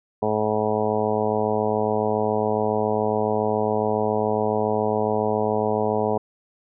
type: harmonic tone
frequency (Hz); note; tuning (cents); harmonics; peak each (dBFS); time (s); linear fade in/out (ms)
107.2; A2; -45; 1 / 2 / 3 / 4 / 5 / 6 / 7 / 8 / 9; -32 / -28 / -34 / -24 / -28 / -28 / -28 / -32 / -31; 0.22-6.18; 5
effects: none